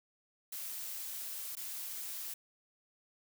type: noise with dropouts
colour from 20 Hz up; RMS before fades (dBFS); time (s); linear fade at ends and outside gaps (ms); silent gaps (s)
blue; -42; 0.52-2.34; 5; 1.554-1.568
effects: none